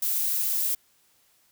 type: noise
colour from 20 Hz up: violet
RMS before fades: -26 dBFS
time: 0.02-0.75 s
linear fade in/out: 5 ms
effects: white hiss -64 dBFS RMS until 1.51 s